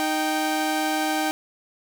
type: tone pair together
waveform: sawtooth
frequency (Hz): 309.6 / 780.1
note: D#4 / G5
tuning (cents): -9 / -9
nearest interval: octave + major third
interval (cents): 1600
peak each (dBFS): -21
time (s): 0-1.31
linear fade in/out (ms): 0
effects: none